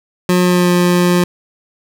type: tone with pitch glide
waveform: 25% pulse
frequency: 180 to 177.11 Hz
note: F#3 to F3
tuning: -47 to +25 cents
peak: -6 dBFS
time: 0.29-1.24 s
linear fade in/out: 2 ms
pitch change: -28 cents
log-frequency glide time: 0.42-0.7 s
effects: none